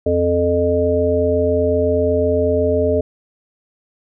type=harmonic tone; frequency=87.2 Hz; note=F2; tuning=2 cents flat; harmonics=1 / 3 / 5 / 7; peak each=-21 / -22 / -17 / -18 dBFS; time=0.06-3.01 s; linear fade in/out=5 ms; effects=none